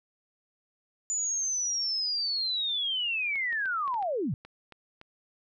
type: linear sweep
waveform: sine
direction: down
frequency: 7040 to 103.83 Hz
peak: -27 dBFS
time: 1.1-4.34 s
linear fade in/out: 0 ms
type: clicks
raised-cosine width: 0.3 ms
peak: -31 dBFS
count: 9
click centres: 3.357 / 3.527 / 3.657 / 3.878 / 3.942 / 4.026 / 4.45 / 4.723 / 5.014 s
effects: none